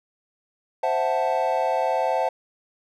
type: chord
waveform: triangle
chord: F# half-diminished seventh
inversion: second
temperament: equal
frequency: 523.3 / 659.3 / 740 / 880 Hz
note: C5 / E5 / F#5 / A5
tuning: 0 / 0 / 0 / 0 cents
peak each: -24 dBFS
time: 0.83-2.29 s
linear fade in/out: 5 ms
effects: none